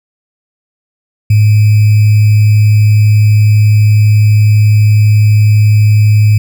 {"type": "tone with sample-and-hold", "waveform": "sine", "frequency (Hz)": 106, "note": "G#2", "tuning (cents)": 36, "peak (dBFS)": -3, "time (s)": [1.3, 6.38], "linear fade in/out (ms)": 5, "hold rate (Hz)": 2450, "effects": []}